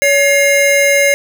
square tone pair together, 563.4 / 2129 Hz, C#5 / C7, +28 / +30 cents, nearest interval octave + major seventh, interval 2302 cents, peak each -12 dBFS, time 0.02-1.14 s, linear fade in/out 0 ms, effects none

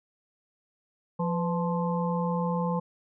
harmonic tone with a mistuned harmonic, 174.61 Hz, F3, in tune, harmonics 1 / 3 / 5 / 6, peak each -27 / -32 / -34 / -35 dBFS, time 1.19-2.8 s, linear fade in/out 10 ms, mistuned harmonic 3, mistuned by -71 cents, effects none

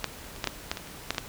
clicks, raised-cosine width 0.2 ms, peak -9 / -29 / -26 / -10 / -8 / -10 / -17 / -26 / -8 / -20 / -9 dBFS, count 11, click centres 0.043 / 0.243 / 0.362 / 0.442 / 0.473 / 0.715 / 0.772 / 0.873 / 1.106 / 1.147 / 1.182 s, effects pink hiss -44 dBFS RMS until 1.28 s

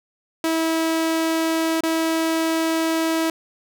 sawtooth tone with dropouts, 324.6 Hz, E4, 27 cents flat, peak -15 dBFS, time 0.44-3.3 s, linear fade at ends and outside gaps 2 ms, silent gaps 1.807-1.834 s, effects none

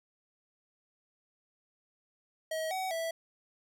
square tone with pitch steps, 637 / 753 / 657 Hz, D#5 / F#5 / E5, +41 / +30 / -6 cents, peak -33 dBFS, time 2.51-3.11 s, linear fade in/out 5 ms, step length 200 ms, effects none

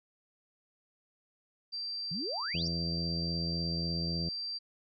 sine tone, 4699 Hz, D8, in tune, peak -35 dBFS, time 1.72-4.59 s, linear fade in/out 20 ms
sine exponential sweep, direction up, 146.9 to 6000 Hz, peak -36 dBFS, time 2.11-2.68 s, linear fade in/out 5 ms
harmonic tone, 83.6 Hz, E2, 25 cents sharp, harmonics 1 / 2 / 3 / 4 / 5 / 6 / 7 / 8, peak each -40 / -34 / -46 / -45 / -50 / -49 / -53 / -54 dBFS, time 2.54-4.29 s, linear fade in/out 5 ms
effects none

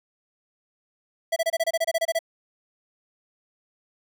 square tone bursts, 659.3 Hz, E5, in tune, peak -21 dBFS, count 13, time 1.32-2.191 s, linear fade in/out 10 ms, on 43 ms, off 26 ms, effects none

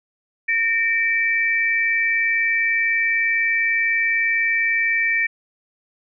sine tone pair together, 1829 / 2321 Hz, A#6 / D7, -33 / -21 cents, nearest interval major third, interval 412 cents, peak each -20 / -19 dBFS, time 0.48-5.27 s, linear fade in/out 10 ms, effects none

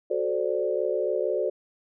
sine chord, D dominant seventh, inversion first, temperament equal with one note detuned, 370 / 436.7 / 523.3 / 587.3 Hz, F#4 / A4 / C5 / D5, 0 / -13 / 0 / 0 cents, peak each -29 dBFS, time 0.1-1.5 s, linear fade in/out 10 ms, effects none

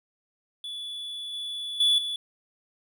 triangle tone with level steps, 3439 Hz, A7, 40 cents flat, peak -32 / -30 / -17 / -27 dBFS, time 0.64-2.16 s, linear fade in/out 2 ms, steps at 1.33 / 1.8 / 1.98 s, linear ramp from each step 5 ms, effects none

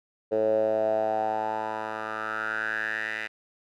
10% pulse tone with band-pass filter sweep, 109.1 Hz, A2, 14 cents flat, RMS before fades -28 dBFS, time 0.31-3.28 s, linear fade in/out 20 ms, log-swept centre 490 to 2100 Hz, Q 6.4, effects none

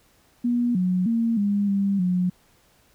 sine tone with pitch steps, 241 / 182.5 / 229.8 / 202.8 / 198.1 / 180.6 Hz, B3 / F#3 / A#3 / G#3 / G3 / F#3, -42 / -24 / -25 / -41 / +18 / -42 cents, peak -19 dBFS, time 0.44-2.3 s, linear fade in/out 10 ms, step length 310 ms, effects pink hiss -60 dBFS RMS until 2.94 s

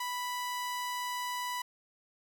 sawtooth tone, 987.8 Hz, B5, in tune, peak -30 dBFS, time 0-1.62 s, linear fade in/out 5 ms, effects 10-bit

